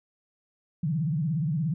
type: tone with vibrato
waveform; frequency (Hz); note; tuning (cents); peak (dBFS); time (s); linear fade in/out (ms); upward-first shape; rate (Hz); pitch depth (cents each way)
sine; 155.56; D#3; 0; -24; 0.83-1.74; 5; sine; 17; 210
effects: none